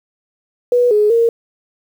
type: tone with pitch steps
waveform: sine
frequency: 488.6 / 420 / 463.4 Hz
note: B4 / G#4 / A#4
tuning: -19 / +19 / -10 cents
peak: -9 dBFS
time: 0.72-1.29 s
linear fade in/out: 2 ms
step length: 190 ms
effects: 7-bit